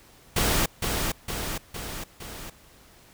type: noise with echo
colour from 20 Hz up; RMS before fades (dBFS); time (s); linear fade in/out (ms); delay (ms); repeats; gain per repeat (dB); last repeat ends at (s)
pink; -23; 0.36-0.66; 5; 460; 4; -4; 2.5
effects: pink hiss -54 dBFS RMS until 3.13 s